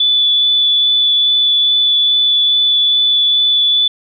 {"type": "tone with vibrato", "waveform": "sine", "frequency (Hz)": 3467, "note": "A7", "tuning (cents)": -26, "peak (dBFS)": -9, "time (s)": [0, 3.88], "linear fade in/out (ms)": 5, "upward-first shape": "sine", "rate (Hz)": 2.4, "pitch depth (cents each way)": 8, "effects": []}